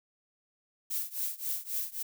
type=noise with tremolo; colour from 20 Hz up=violet; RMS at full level=-31 dBFS; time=0.9-2.03 s; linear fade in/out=10 ms; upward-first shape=triangle; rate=3.7 Hz; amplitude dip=95%; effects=none